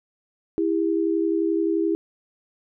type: tone pair together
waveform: sine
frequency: 329.2 / 400.7 Hz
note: E4 / G4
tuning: -2 / +38 cents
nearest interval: minor third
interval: 340 cents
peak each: -21 / -24 dBFS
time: 0.58-1.95 s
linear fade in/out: 0 ms
effects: none

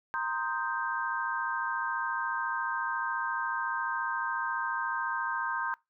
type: chord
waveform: sine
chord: C minor seventh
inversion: third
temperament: equal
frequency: 932.3 / 1046.5 / 1244.5 / 1568 Hz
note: Bb5 / C6 / Eb6 / G6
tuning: 0 / 0 / 0 / 0 cents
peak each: -35 / -36 / -38 / -33 dBFS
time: 0.14-5.74 s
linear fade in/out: 0 ms
effects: noise-tail reverb RT60 0.2 s tail -22 dB re dry

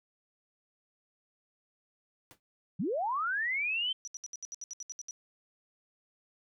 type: noise with exponential decay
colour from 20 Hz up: pink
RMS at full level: -49 dBFS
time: 2.31-2.4 s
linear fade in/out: 0 ms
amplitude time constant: 18 ms
type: linear sweep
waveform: sine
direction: up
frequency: 140 to 3136 Hz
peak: -29 dBFS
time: 2.79-3.93 s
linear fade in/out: 10 ms
type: tone bursts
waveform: sine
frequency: 5870 Hz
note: F#8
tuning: 15 cents flat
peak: -38 dBFS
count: 12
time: 4.05-5.109 s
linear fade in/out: 0 ms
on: 25 ms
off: 69 ms
effects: none

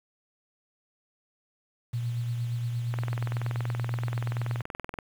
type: tone with tremolo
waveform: sine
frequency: 119 Hz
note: A#2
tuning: 36 cents sharp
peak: -26 dBFS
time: 1.93-4.62 s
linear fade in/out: 10 ms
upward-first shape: triangle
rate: 8.6 Hz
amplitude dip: 35%
type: click train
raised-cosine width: 0.5 ms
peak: -20 dBFS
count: 44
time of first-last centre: 2.94-4.988 s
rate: 21 Hz
effects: 8-bit

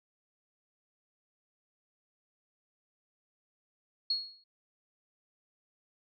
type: tone with exponential decay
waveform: sine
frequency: 4317 Hz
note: C#8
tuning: 47 cents flat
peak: -25 dBFS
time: 4.1-4.44 s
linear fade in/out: 5 ms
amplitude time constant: 73 ms
effects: none

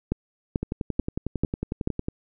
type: two click trains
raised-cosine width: 3 ms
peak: -10 / -14 dBFS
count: 5 / 17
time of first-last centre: 0.12-1.874 / 0.63-2.085 s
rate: 2.28 / 11 Hz
effects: none

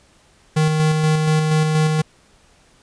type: tone with tremolo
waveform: square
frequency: 155.56 Hz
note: D#3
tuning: in tune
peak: -14 dBFS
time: 0.56-2.02 s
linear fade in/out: 10 ms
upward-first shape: square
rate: 4.2 Hz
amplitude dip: 30%
effects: pink hiss -54 dBFS RMS until 2.82 s + resampled to 22050 Hz

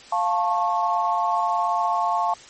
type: chord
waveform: sine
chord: F augmented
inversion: none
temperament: equal with one note detuned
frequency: 698.5 / 880 / 1092.8 Hz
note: F5 / A5 / C#6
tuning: 0 / 0 / -25 cents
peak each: -24 / -23 / -24 dBFS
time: 0.12-2.34 s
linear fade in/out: 5 ms
effects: white hiss -45 dBFS RMS until 2.49 s + MP3 32 kbps

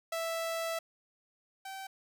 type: tone pair in turn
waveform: sawtooth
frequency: 659.3 / 772.7 Hz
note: E5 / G5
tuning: 0 / -25 cents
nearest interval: minor third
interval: 275 cents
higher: second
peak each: -29 / -37 dBFS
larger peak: first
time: 0.12-0.79 / 1.65-1.87 s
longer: first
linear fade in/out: 5 ms
effects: none

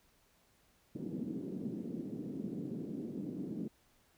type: band-pass noise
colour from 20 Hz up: pink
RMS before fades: -41 dBFS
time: 0.95-3.68 s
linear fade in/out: 5 ms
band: 190 to 320 Hz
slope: 24 dB/octave
effects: pink hiss -70 dBFS RMS until 4.17 s

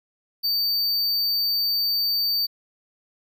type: tone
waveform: square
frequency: 4600 Hz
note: D8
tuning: 37 cents flat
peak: -21 dBFS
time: 0.43-2.47 s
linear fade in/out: 20 ms
effects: none

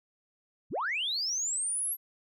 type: linear sweep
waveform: sine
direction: up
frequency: 49.75 to 11720 Hz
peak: -28 dBFS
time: 0.7-1.97 s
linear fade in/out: 50 ms
effects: tanh soft clip ceiling -24 dBFS

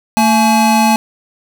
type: tone pair together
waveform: square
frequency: 225.1 / 850 Hz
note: A3 / G#5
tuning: +40 / +40 cents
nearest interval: octave + major seventh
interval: 2300 cents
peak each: -12 dBFS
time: 0.17-0.96 s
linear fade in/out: 0 ms
effects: none

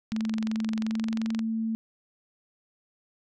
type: tone with pitch glide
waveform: sine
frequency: 220 to 223.5 Hz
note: A3 to A3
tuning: 0 to +27 cents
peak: -26 dBFS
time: 0.12-1.75 s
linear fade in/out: 0 ms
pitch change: +27 cents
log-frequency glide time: 0.83-1.12 s
type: click train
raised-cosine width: 0.2 ms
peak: -19 dBFS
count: 30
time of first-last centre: 0.12-1.392 s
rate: 22.8 Hz
effects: none

